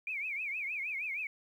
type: tone with vibrato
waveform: sine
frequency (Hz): 2349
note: D7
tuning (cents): 0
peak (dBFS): -34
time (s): 0.07-1.27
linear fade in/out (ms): 2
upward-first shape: triangle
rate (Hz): 6.4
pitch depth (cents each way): 200
effects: 11-bit